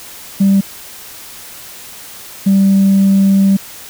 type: tone pair in turn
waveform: sine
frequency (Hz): 196 / 195.32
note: G3 / G3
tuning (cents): 0 / -6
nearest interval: unison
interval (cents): 6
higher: first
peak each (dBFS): -5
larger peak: neither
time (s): 0.4-0.61 / 2.46-3.57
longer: second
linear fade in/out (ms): 10
effects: tanh soft clip ceiling -4 dBFS + white hiss -33 dBFS RMS until 3.89 s

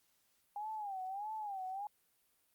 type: tone with vibrato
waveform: sine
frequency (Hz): 807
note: G#5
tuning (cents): -50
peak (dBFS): -39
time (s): 0.56-1.87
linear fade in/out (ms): 2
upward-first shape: sine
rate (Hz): 1.6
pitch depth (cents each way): 140
effects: white hiss -75 dBFS RMS until 2.54 s + Opus 48 kbps

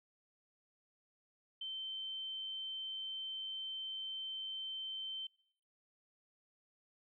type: tone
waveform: sine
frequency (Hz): 3099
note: G7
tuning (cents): -21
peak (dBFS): -40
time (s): 1.61-5.27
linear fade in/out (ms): 5
effects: noise-tail reverb RT60 0.7 s tail -24 dB re dry

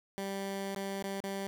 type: tone with dropouts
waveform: 15% pulse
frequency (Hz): 196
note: G3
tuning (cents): 0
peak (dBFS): -29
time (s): 0.18-1.47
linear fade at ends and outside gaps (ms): 0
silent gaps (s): 0.747-0.762 / 1.026-1.04 / 1.204-1.239
effects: none

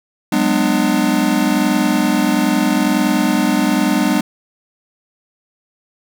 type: chord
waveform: square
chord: G# half-diminished seventh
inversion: third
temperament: just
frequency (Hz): 186.89 / 207.7 / 249.2 / 299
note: F#3 / G#3 / B3 / D4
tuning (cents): +18 / 0 / +16 / +31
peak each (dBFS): -23 / -19 / -19 / -18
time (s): 0.32-4.21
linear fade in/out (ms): 5
effects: none

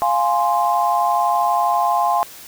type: chord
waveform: sine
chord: F minor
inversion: none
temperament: equal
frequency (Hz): 698.5 / 830.6 / 1046.5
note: F5 / Ab5 / C6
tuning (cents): 0 / 0 / 0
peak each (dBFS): -19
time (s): 0.02-2.23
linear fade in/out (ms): 0
effects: white hiss -39 dBFS RMS until 2.47 s

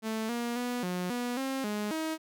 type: tone with pitch steps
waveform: sawtooth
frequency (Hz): 220.6 / 237.5 / 244.9 / 180 / 243.7 / 267.3 / 209 / 317.6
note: A3 / A#3 / B3 / F#3 / B3 / C4 / G#3 / D#4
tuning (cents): +5 / +33 / -14 / -47 / -23 / +37 / +11 / +36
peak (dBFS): -27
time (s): 0.02-2.18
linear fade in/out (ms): 50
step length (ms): 270
effects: none

